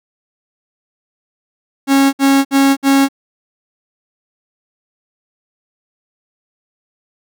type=tone bursts; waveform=45% pulse; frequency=274 Hz; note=C#4; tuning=20 cents flat; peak=-8 dBFS; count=4; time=1.87-3.087 s; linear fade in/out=50 ms; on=260 ms; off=59 ms; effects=none